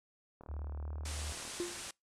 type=click train; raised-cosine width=1 ms; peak=-37 dBFS; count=42; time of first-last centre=0.41-1.478 s; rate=38.4 Hz
type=tone with pitch glide; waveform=sine; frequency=73.1 to 75.02 Hz; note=D2 to D2; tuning=-7 to +37 cents; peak=-38 dBFS; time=0.48-1.33 s; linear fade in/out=20 ms; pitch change=+44 cents; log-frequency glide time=0.83-0.89 s
type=low-pass noise; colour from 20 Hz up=white; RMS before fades=-45 dBFS; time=1.05-1.91 s; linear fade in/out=5 ms; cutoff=9900 Hz; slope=48 dB/octave
type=tone with exponential decay; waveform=triangle; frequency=349.2 Hz; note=F4; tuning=in tune; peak=-29 dBFS; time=1.6-1.85 s; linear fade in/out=0 ms; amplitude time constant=54 ms
effects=noise-tail reverb RT60 0.2 s tail -26 dB re dry